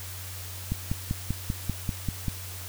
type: click train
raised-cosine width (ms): 5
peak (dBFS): -15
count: 9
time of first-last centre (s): 0.72-2.282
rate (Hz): 5.12
effects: added 92 Hz sine -39 dBFS peak until 2.68 s + white hiss -41 dBFS RMS until 2.68 s